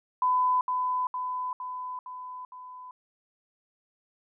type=tone with echo; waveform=sine; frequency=1005 Hz; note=B5; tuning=30 cents sharp; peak=-21 dBFS; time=0.22-0.61 s; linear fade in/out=2 ms; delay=460 ms; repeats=5; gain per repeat=-4 dB; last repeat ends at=2.91 s; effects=none